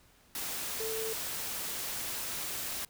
sine tone in noise, 443.9 Hz, A4, 15 cents sharp, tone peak -35 dBFS, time 0.8-1.13 s, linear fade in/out 2 ms, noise white, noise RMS -37 dBFS, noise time 0.35-2.85 s, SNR -1 dB, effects pink hiss -63 dBFS RMS until 2.89 s

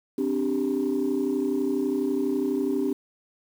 sine chord, C suspended second, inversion none, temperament equal, 261.6 / 293.7 / 392 Hz, C4 / D4 / G4, 0 / 0 / 0 cents, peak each -26 dBFS, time 0.18-2.93 s, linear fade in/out 5 ms, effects tanh soft clip ceiling -17 dBFS + 8-bit

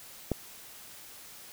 click, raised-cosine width 2 ms, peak -14 dBFS, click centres 0.317 s, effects white hiss -49 dBFS RMS until 1.52 s

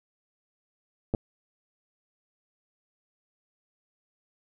clicks, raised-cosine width 2 ms, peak -14 dBFS, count 2, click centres 1.139 / 1.148 s, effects none

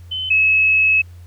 sine tone pair in turn, 3050 / 2580 Hz, G7 / E7, -48 / -38 cents, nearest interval minor third, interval 290 cents, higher first, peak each -21 / -11 dBFS, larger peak second, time 0.11-0.3 / 0.3-1.02 s, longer second, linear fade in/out 10 ms, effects added 87 Hz sine -36 dBFS peak until 1.26 s + pink hiss -55 dBFS RMS until 1.26 s

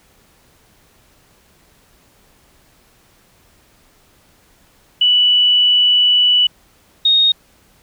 sine tone pair in turn, 2960 / 3722 Hz, F#7 / A#7, 0 / -3 cents, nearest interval major third, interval 397 cents, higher second, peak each -9 dBFS, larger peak neither, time 5.01-6.47 / 7.05-7.32 s, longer first, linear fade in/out 5 ms, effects pink hiss -53 dBFS RMS until 7.82 s

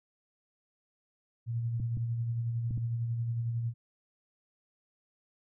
sine tone with tremolo, 116.8 Hz, A#2, 4 cents sharp, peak -28 dBFS, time 1.46-3.74 s, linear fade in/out 50 ms, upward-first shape sine, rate 11 Hz, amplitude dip 35%
clicks, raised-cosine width 5 ms, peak -25 dBFS, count 4, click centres 1.8 / 1.972 / 2.709 / 2.777 s
effects none

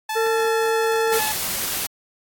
sawtooth tone with pitch glide, 870 to 862 Hz, A5 to A5, -20 to -36 cents, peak -20 dBFS, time 0.09-1.32 s, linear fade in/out 5 ms, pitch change -16 cents, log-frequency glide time 0.3-0.39 s
harmonic tone, 451.4 Hz, A4, 44 cents sharp, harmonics 1 / 3 / 4, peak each -19 / -29 / -31 dBFS, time 0.15-1.2 s, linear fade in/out 20 ms
white noise, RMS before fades -25 dBFS, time 1.12-1.87 s, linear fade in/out 10 ms
effects AAC 64 kbps

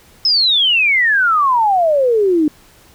sine exponential sweep, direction down, 5270 to 293.7 Hz, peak -10 dBFS, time 0.25-2.48 s, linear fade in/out 2 ms, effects pink hiss -47 dBFS RMS until 2.94 s

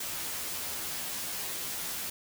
white noise with comb filter, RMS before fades -36 dBFS, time 0-2.1 s, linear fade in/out 5 ms, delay 12 ms, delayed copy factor +0.75, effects none

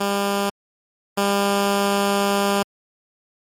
10% pulse tone pair in turn, 200 / 200 Hz, G3 / G3, +35 / +35 cents, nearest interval unison, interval 0 cents, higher neither, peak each -11 / -9 dBFS, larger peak second, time 0-0.5 / 1.17-2.63 s, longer second, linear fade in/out 10 ms, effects MP3 64 kbps

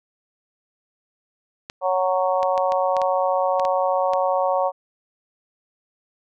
clicks, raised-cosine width 0.2 ms, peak -15 dBFS, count 9, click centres 1.699 / 2.43 / 2.578 / 2.721 / 2.967 / 3.017 / 3.597 / 3.651 / 4.135 s
harmonic tone, 185 Hz, F#3, in tune, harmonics 3 / 4 / 5 / 6, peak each -21 / -23 / -25 / -27 dBFS, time 1.81-4.72 s, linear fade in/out 50 ms
effects none

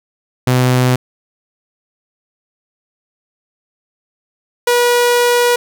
sawtooth tone pair in turn, 126.5 / 483.7 Hz, B2 / B4, +42 / -36 cents, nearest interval octave + major seventh, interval 2322 cents, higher second, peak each -6 dBFS, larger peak neither, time 0.47-0.96 / 4.67-5.56 s, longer second, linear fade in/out 5 ms, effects none

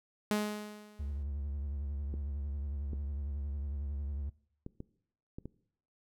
sawtooth tone with exponential decay, 210 Hz, G#3, 19 cents sharp, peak -23 dBFS, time 0.31-1.23 s, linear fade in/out 0 ms, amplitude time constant 200 ms
triangle tone with vibrato, 70.9 Hz, C#2, 40 cents sharp, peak -33 dBFS, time 0.99-4.3 s, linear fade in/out 10 ms, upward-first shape triangle, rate 11 Hz, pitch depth 97 cents each way
clicks, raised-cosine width 3 ms, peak -29 dBFS, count 6, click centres 2.14 / 2.933 / 4.664 / 4.804 / 5.385 / 5.456 s
effects noise-tail reverb RT60 0.7 s tail -21 dB re dry

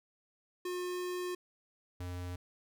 square tone pair in turn, 359.8 / 89.3 Hz, F#4 / F2, -48 / +39 cents, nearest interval 2 octaves, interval 2413 cents, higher first, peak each -36 / -39 dBFS, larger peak first, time 0.65-1.35 / 2-2.36 s, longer first, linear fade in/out 5 ms, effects none

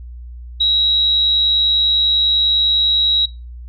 sine tone with amplitude modulation, 3850 Hz, B7, 45 cents flat, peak -10 dBFS, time 0.6-3.26 s, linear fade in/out 10 ms, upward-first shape sine, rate 221 Hz, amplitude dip 30%, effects noise-tail reverb RT60 0.3 s tail -24 dB re dry + added 60 Hz sine -30 dBFS peak until 3.68 s

